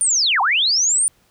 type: linear two-way sweep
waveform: sine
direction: down then up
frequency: 9397 to 740 to 9397 Hz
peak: -14 dBFS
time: 0.01-1.08 s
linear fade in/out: 0 ms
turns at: 0.41 s
effects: pink hiss -59 dBFS RMS until 1.3 s